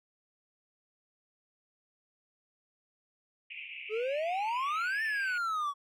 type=band-pass noise; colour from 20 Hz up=white; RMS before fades=-44 dBFS; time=3.5-5.38 s; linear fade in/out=5 ms; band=2200 to 2800 Hz; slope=96 dB/octave
type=exponential two-way sweep; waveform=triangle; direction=up then down; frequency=414.4 to 1808 to 1115 Hz; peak=-28 dBFS; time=3.89-5.74 s; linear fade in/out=50 ms; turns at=5.03 s
effects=none